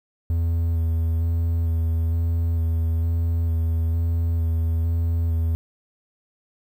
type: tone with vibrato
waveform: triangle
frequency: 82.7 Hz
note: E2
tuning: 6 cents sharp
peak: -17 dBFS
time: 0.3-5.55 s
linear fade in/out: 0 ms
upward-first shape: square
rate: 1.1 Hz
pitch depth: 15 cents each way
effects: 9-bit